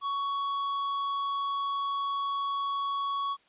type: tone with tanh clipping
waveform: sine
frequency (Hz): 1117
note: C#6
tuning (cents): +13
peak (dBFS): -30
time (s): 0.01-3.37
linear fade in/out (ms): 50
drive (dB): 10
effects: white hiss -64 dBFS RMS until 3.48 s + resampled to 8000 Hz